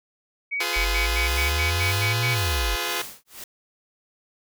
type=tone bursts; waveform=sine; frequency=2257 Hz; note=C#7; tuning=31 cents sharp; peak=-24 dBFS; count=9; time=0.51-2.352 s; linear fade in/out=20 ms; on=130 ms; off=84 ms
type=chord; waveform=5% pulse; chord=F diminished; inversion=none; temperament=just; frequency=349.2 / 419.1 / 502.9 Hz; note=F4 / Ab4 / Cb5; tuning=0 / +16 / +31 cents; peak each=-18 dBFS; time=0.6-3.02 s; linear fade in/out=5 ms
type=exponential two-way sweep; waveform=sine; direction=up then down; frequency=44.55 to 124.1 to 44.55 Hz; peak=-23 dBFS; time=0.76-2.76 s; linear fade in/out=10 ms; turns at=2.31 s
type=noise with tremolo; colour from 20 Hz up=white; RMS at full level=-35 dBFS; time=1.27-3.44 s; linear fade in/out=2 ms; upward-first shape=sine; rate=1.9 Hz; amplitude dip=100%
effects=none